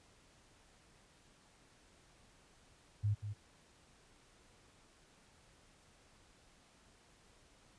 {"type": "tone with echo", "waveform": "sine", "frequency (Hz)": 103.83, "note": "G#2", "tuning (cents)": 0, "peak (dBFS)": -30, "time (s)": [3.03, 3.15], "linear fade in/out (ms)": 20, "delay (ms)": 190, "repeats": 1, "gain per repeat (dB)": -9, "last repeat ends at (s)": 3.34, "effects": ["pink hiss -66 dBFS RMS until 7.78 s", "resampled to 22050 Hz"]}